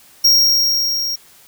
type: tone with level ramp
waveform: square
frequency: 5588 Hz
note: F8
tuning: in tune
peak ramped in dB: -8 to -20 dBFS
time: 0.24-1.16 s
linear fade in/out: 10 ms
effects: white hiss -47 dBFS RMS until 1.47 s